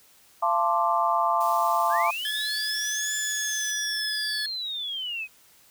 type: chord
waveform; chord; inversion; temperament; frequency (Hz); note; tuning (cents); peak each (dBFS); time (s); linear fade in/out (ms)
sine; D minor seventh; first; equal with one note detuned; 683.7 / 880 / 1046.5 / 1174.7; F5 / A5 / C6 / D6; -37 / 0 / 0 / 0; -26; 0.42-2.11; 10
type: high-pass noise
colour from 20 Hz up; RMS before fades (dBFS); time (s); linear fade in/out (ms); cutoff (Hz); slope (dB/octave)
white; -42; 1.4-3.72; 10; 3100; 12
type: linear two-way sweep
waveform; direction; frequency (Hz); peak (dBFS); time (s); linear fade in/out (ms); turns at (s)
sine; up then down; 1480 to 7150 to 2485; -29; 1.89-5.28; 50; 3.15
type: tone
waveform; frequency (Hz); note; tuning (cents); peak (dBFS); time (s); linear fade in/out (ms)
25% pulse; 1715; A6; -45; -25; 2.25-4.46; 2
effects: white hiss -57 dBFS RMS until 5.7 s